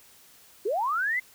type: linear sweep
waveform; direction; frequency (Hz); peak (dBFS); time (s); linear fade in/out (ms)
sine; up; 358 to 2093; -24; 0.65-1.2; 10
effects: white hiss -55 dBFS RMS until 1.34 s